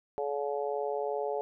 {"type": "harmonic tone", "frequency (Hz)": 142.6, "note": "C#3", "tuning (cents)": 49, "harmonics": [3, 4, 5, 6], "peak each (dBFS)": [-33, -35, -37, -39], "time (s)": [0.18, 1.41], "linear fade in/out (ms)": 0, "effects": []}